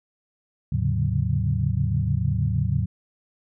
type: tone cluster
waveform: sine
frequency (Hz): 80.5 / 107.9 / 137.3 / 143.7 / 182.8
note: E2 / A2 / C#3 / D3 / F#3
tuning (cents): -41 / -33 / -16 / -37 / -21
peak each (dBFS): -27 / -24 / -26 / -29 / -30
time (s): 0.72-2.86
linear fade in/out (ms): 5
effects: none